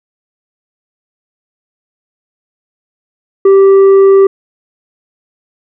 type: tone with tanh clipping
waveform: triangle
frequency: 390.3 Hz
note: G4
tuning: 8 cents flat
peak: -3 dBFS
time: 3.45-4.27 s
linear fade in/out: 5 ms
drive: 9 dB
effects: none